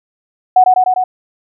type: tone with echo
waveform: sine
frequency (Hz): 740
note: F#5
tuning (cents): 0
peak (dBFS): -3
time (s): 0.56-0.64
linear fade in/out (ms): 5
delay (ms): 100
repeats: 4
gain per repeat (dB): -2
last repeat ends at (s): 1.04
effects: none